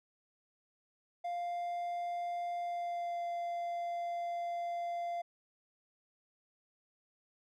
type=tone with pitch glide; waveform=triangle; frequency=698.5 to 691.7 Hz; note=F5 to F5; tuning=0 to -17 cents; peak=-33 dBFS; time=1.24-5.22 s; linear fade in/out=10 ms; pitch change=-17 cents; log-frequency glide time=2.59-3.25 s; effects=none